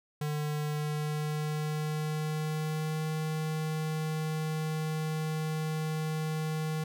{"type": "tone with pitch glide", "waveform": "square", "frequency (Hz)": [150, 156.37], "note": ["D3", "D#3"], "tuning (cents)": [37, 9], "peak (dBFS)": -31, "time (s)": [0.21, 6.84], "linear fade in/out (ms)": 5, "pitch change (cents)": 72, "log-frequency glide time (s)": [0.7, 3.04], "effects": []}